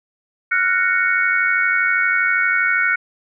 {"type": "chord", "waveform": "sine", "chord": "Gb major seventh", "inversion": "third", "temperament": "just", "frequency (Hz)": [1387.5, 1480, 1850, 2220], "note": ["F6", "Gb6", "Bb6", "Db7"], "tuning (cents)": [-12, 0, -14, 2], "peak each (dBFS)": [-22, -18, -24, -19], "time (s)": [0.51, 2.96], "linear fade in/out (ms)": 10, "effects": []}